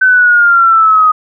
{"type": "exponential sweep", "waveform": "sine", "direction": "down", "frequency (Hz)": [1530, 1244.5], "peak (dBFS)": -4, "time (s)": [0.01, 1.12], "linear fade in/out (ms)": 10, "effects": []}